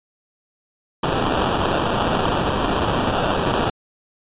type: noise with sample-and-hold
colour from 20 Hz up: white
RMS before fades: -20 dBFS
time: 1.03-3.7 s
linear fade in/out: 5 ms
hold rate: 2100 Hz
effects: resampled to 8000 Hz

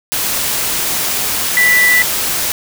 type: tone in noise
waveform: sine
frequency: 1975.5 Hz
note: B6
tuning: in tune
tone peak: -8 dBFS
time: 1.57-2.02 s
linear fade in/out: 0 ms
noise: white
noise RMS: -17 dBFS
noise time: 0.12-2.52 s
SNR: +6 dB
effects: none

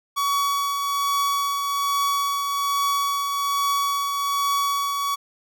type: tone with tremolo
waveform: 45% pulse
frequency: 1129 Hz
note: C#6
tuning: 31 cents sharp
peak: -19 dBFS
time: 0.16-5.16 s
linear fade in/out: 20 ms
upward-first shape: triangle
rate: 1.2 Hz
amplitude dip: 40%
effects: none

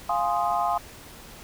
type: chord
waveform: sine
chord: F minor seventh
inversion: none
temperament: equal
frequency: 698.5 / 830.6 / 1046.5 / 1244.5 Hz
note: F5 / Ab5 / C6 / Eb6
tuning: 0 / 0 / 0 / 0 cents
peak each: -26 / -27 / -28 / -30 dBFS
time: 0.09-0.78 s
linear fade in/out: 5 ms
effects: pink hiss -45 dBFS RMS until 1.43 s

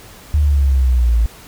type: linear sweep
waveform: sine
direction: down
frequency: 75.5 to 55 Hz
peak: -10 dBFS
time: 0.34-1.26 s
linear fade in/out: 0 ms
effects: pink hiss -40 dBFS RMS until 1.47 s

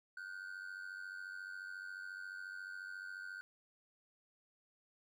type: ring-modulated tone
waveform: triangle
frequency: 1489 Hz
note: F#6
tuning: 11 cents sharp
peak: -40 dBFS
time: 0.17-3.41 s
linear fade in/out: 0 ms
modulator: 47.1 Hz
effects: none

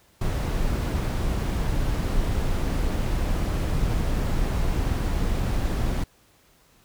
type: noise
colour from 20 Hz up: brown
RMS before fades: -24 dBFS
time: 0.21-6.04 s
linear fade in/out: 5 ms
effects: pink hiss -59 dBFS RMS until 6.84 s

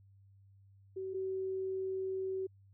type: tone pair in turn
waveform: sine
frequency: 380 / 380 Hz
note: F#4 / F#4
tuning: +46 / +46 cents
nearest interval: unison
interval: 0 cents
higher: neither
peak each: -37 / -34 dBFS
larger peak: second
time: 0.96-1.14 / 1.14-2.47 s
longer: second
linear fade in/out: 10 ms
effects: added 98 Hz sine -59 dBFS peak until 2.73 s

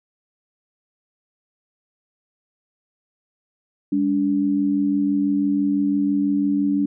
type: tone pair together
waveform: sine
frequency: 201.7 / 287.7 Hz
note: G3 / D4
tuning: +50 / -36 cents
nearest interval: tritone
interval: 614 cents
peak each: -23 / -18 dBFS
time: 3.92-6.86 s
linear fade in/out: 5 ms
effects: none

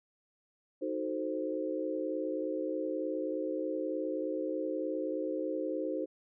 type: chord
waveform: sine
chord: D# diminished seventh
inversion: none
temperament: equal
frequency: 311.1 / 370 / 440 / 523.3 Hz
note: D#4 / F#4 / A4 / C5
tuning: 0 / 0 / 0 / 0 cents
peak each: -36 / -39 / -40 / -36 dBFS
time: 0.81-6.06 s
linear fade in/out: 20 ms
effects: none

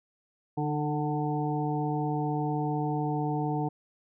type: harmonic tone with a mistuned harmonic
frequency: 148.7 Hz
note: D3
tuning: 22 cents sharp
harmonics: 1 / 2 / 3 / 5 / 6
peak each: -30 / -32 / -36 / -34 / -37 dBFS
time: 0.57-3.69 s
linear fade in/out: 10 ms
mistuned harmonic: 2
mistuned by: +26 cents
effects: none

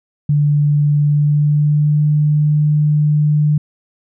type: tone with pitch glide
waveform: sine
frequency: 146.83 to 149.92 Hz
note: D3 to D3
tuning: 0 to +36 cents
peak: -10 dBFS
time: 0.29-3.58 s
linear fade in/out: 5 ms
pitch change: +36 cents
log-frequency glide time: 1.05-2.13 s
effects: none

